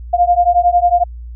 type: beating tone pair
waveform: sine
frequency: 698.5 / 709.5 Hz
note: F5 / F5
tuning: 0 / +27 cents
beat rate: 11 Hz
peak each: -12 dBFS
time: 0.13-1.04 s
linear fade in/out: 10 ms
effects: added 59 Hz sine -27 dBFS peak until 1.35 s